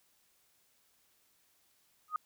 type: tone with exponential growth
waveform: sine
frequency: 1244.5 Hz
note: D#6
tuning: in tune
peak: -26 dBFS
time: 2.08-2.16 s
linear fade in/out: 2 ms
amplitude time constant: 17 ms
effects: white hiss -71 dBFS RMS until 2.25 s